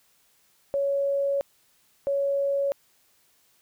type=tone bursts at uneven times; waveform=sine; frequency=558 Hz; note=C#5; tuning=11 cents sharp; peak=-22 dBFS; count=2; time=0.74-1.41 / 2.07-2.72 s; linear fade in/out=0 ms; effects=white hiss -64 dBFS RMS until 3.61 s